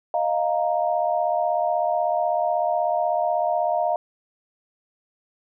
sine chord, Eb suspended second, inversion none, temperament equal, 622.3 / 698.5 / 932.3 Hz, Eb5 / F5 / Bb5, 0 / 0 / 0 cents, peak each -24 / -22 / -28 dBFS, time 0.14-3.96 s, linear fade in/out 2 ms, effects none

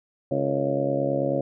harmonic tone with a mistuned harmonic, 69.3 Hz, C#2, in tune, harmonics 2 / 3 / 4 / 5 / 6 / 7 / 8 / 9 / 10, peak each -30 / -36 / -29 / -31 / -36 / -35 / -25 / -34 / -36 dBFS, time 0.31-1.41 s, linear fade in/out 5 ms, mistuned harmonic 6, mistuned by +99 cents, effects none

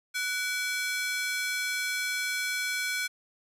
sawtooth ring-modulated tone, 1888 Hz, A#6, 22 cents sharp, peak -22 dBFS, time 0.14-3.08 s, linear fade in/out 20 ms, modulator 405 Hz, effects resampled to 32000 Hz

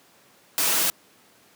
white noise with comb filter, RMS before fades -22 dBFS, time 0.58-0.9 s, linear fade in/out 0 ms, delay 6.1 ms, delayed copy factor +0.6, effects pink hiss -56 dBFS RMS until 1.55 s + high-pass 200 Hz 12 dB/octave

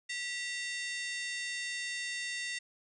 harmonic tone with a mistuned harmonic, 912 Hz, A#5, 38 cents flat, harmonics 2 / 3 / 4 / 5 / 6 / 7 / 8 / 9 / 10, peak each -38 / -42 / -44 / -46 / -48 / -49 / -50 / -51 / -52 dBFS, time 0.09-2.59 s, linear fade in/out 10 ms, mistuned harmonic 2, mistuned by +120 cents, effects none

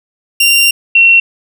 sawtooth / sine tone pair in turn, 2773 / 2724 Hz, F7 / F7, -13 / -44 cents, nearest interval unison, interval 31 cents, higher first, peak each -3 dBFS, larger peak neither, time 0.4-0.71 / 0.95-1.2 s, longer first, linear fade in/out 5 ms, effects none

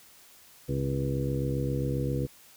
harmonic tone with a mistuned harmonic, 67.5 Hz, C#2, 45 cents flat, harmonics 1 / 2 / 3 / 4 / 5 / 6 / 7, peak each -36 / -29 / -40 / -35 / -37 / -40 / -35 dBFS, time 0.68-2.27 s, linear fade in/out 20 ms, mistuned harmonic 7, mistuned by +50 cents, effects white hiss -55 dBFS RMS until 2.56 s

